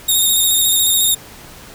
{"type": "tone with vibrato", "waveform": "10% pulse", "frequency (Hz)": 3708, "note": "A#7", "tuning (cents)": -10, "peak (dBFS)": -5, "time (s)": [0.08, 1.15], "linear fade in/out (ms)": 10, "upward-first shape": "square", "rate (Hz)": 14, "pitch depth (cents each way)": 29, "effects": ["pink hiss -38 dBFS RMS until 1.74 s"]}